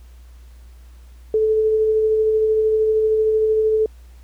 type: tone with tremolo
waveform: sine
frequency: 435.7 Hz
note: A4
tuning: 17 cents flat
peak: -13 dBFS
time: 1.34-3.86 s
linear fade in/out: 2 ms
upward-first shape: sine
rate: 13 Hz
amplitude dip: 25%
effects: added 60 Hz sine -40 dBFS peak until 4.23 s + pink hiss -57 dBFS RMS until 4.23 s